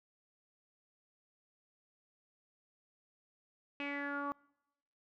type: tone with low-pass filter sweep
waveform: sawtooth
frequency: 284.6 Hz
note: C#4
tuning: 46 cents sharp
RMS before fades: -39 dBFS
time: 3.8-4.32 s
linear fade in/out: 0 ms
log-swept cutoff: 2600 to 1100 Hz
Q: 7.4
effects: noise-tail reverb RT60 0.9 s tail -26 dB re dry